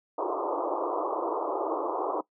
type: band-pass noise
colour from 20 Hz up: pink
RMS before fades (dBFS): -30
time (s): 0.18-2.21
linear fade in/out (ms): 5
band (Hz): 310 to 1200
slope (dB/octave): 96
effects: noise-tail reverb RT60 0.1 s tail -19 dB re dry